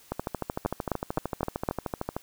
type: two click trains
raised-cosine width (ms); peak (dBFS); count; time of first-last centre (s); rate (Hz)
1; -11 / -15; 5 / 28; 0.66-1.688 / 0.12-2.165; 3.89 / 13.2
effects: white hiss -56 dBFS RMS until 2.22 s